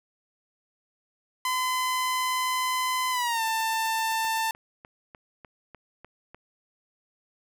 sawtooth tone with pitch glide, 1019 to 892.2 Hz, C6 to A5, -46 to +24 cents, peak -21 dBFS, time 1.45-4.51 s, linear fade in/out 2 ms, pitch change -230 cents, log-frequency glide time 3.11-3.43 s
click train, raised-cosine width 0.5 ms, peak -30 dBFS, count 8, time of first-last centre 4.25-6.346 s, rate 3.34 Hz
effects none

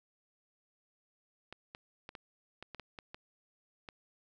clicks, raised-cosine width 0.3 ms, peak -29 dBFS, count 10, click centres 1.526 / 1.749 / 2.091 / 2.152 / 2.626 / 2.747 / 2.797 / 2.988 / 3.145 / 3.888 s, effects none

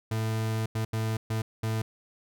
40% pulse tone bursts at uneven times, 110.7 Hz, A2, 11 cents sharp, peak -26 dBFS, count 5, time 0.11-0.66 / 0.75-0.85 / 0.93-1.17 / 1.3-1.42 / 1.63-1.82 s, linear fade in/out 5 ms, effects none

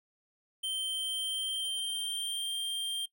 square tone with pitch glide, 3119 to 3179 Hz, G7 to G7, -9 to +24 cents, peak -32 dBFS, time 0.63-3.06 s, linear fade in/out 10 ms, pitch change +33 cents, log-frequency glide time 0.82-2.56 s, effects noise-tail reverb RT60 0.1 s tail -19 dB re dry

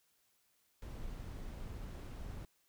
brown noise, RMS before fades -45 dBFS, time 0.82-2.45 s, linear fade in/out 2 ms, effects white hiss -75 dBFS RMS until 2.68 s

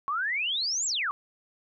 sine exponential two-way sweep, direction up then down, 1082 to 7700 to 1082 Hz, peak -26 dBFS, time 0.08-1.11 s, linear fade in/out 0 ms, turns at 0.86 s, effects none

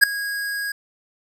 square tone with ADSR envelope, 1645 Hz, G#6, 17 cents flat, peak -6 dBFS, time 0.01-0.72 s, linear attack 26 ms, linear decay 3 ms, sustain -19 dB, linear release 5 ms, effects none

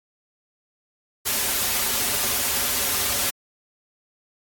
white noise with comb filter, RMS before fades -23 dBFS, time 1.25-3.31 s, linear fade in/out 20 ms, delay 6.2 ms, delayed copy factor -0.85, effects AAC 64 kbps

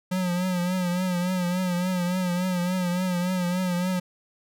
square tone with vibrato, 180.5 Hz, F#3, 43 cents flat, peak -24 dBFS, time 0.11-4 s, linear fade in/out 10 ms, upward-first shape triangle, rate 3.5 Hz, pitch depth 65 cents each way, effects none

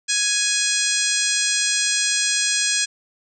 harmonic tone with a mistuned harmonic, 832 Hz, G#5, 3 cents sharp, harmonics 2 / 3 / 4 / 5 / 6 / 7 / 8 / 9 / 10, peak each -27 / -27 / -27 / -27 / -27 / -27 / -27 / -27 / -27 dBFS, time 0.08-2.86 s, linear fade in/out 20 ms, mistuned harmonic 9, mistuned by -22 cents, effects none

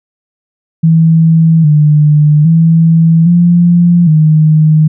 sine tone with pitch steps, 162.6 / 149.9 / 163.9 / 173.4 / 155.2 Hz, E3 / D3 / E3 / F3 / D#3, -23 / +36 / -10 / -12 / -4 cents, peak -3 dBFS, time 0.83-4.88 s, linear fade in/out 10 ms, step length 810 ms, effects none

